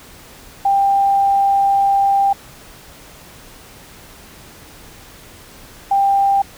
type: tone pair in turn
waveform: sine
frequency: 792 / 792 Hz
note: G5 / G5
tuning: +18 / +18 cents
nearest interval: unison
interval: 0 cents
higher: neither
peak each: -11 dBFS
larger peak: neither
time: 0.65-2.33 / 5.91-6.42 s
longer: first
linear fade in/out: 5 ms
effects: pink hiss -41 dBFS RMS until 6.57 s